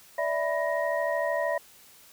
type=tone cluster; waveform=sine; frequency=582 / 655 / 987 / 1875 Hz; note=D5 / E5 / B5 / A#6; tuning=-16 / -11 / -1 / +10 cents; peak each=-29 / -29 / -33 / -33 dBFS; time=0.18-1.58 s; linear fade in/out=5 ms; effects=white hiss -54 dBFS RMS until 2.12 s